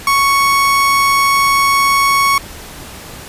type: tone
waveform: 30% pulse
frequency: 1108.7 Hz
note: C#6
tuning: in tune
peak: -7 dBFS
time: 0.07-2.38 s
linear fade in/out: 2 ms
effects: pink hiss -32 dBFS RMS until 3.28 s + resampled to 32000 Hz